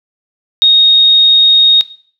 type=tone; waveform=sine; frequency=3729 Hz; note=A#7; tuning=in tune; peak=-3 dBFS; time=0.62-1.81 s; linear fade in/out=0 ms; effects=noise-tail reverb RT60 0.5 s tail -18 dB re dry